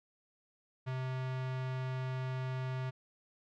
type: tone with notch filter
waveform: square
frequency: 129.6 Hz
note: C3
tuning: 16 cents flat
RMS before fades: -37 dBFS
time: 0.86-2.91 s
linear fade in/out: 20 ms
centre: 290 Hz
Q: 0.91
effects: low-pass 3000 Hz 12 dB/octave